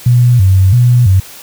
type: tone with vibrato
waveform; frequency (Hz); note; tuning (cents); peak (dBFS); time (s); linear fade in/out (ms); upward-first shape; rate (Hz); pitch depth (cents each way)
sine; 107.7; A2; -37; -4; 0.06-1.2; 5; square; 1.5; 220
effects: white hiss -33 dBFS RMS until 1.42 s